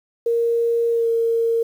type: tone with pitch glide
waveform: sine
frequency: 466.2 to 459.8 Hz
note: A#4 to A#4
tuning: 0 to -24 cents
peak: -16 dBFS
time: 0.26-1.63 s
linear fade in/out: 5 ms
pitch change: -24 cents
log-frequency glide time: 0.89-1.08 s
effects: 8-bit